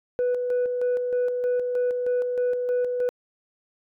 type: tone with tremolo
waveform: sine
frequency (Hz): 493.9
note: B4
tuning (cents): 0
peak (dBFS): -18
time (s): 0.19-3.09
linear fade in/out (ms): 0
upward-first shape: square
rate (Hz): 3.2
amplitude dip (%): 45
effects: tanh soft clip ceiling -19 dBFS